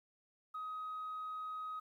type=tone; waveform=sine; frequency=1260 Hz; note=D#6; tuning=21 cents sharp; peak=-39 dBFS; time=0.54-1.8 s; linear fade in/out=10 ms; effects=tanh soft clip ceiling -37 dBFS + 12-bit